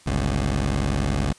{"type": "tone pair together", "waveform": "15% pulse", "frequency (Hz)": [49.93, 70], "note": ["G1", "C#2"], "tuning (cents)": [33, 18], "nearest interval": "tritone", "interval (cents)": 585, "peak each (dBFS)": [-18, -17], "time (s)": [0.06, 1.33], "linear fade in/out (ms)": 10, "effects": ["white hiss -52 dBFS RMS until 1.38 s", "resampled to 22050 Hz"]}